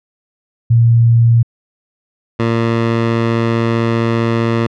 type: tone pair in turn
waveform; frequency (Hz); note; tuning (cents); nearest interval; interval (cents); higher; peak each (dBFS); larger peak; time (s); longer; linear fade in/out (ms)
sine / 15% pulse; 116.54 / 115.33; A#2 / A#2; 0 / -18; unison; 18; first; -6; neither; 0.7-1.43 / 2.39-4.67; second; 10
effects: low-pass 3000 Hz 12 dB/octave